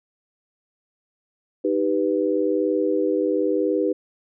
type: chord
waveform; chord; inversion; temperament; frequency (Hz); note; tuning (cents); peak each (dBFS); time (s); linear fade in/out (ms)
sine; Eb augmented; none; equal; 311.1 / 392 / 493.9; Eb4 / G4 / B4; 0 / 0 / 0; -23; 1.64-3.93; 10
effects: none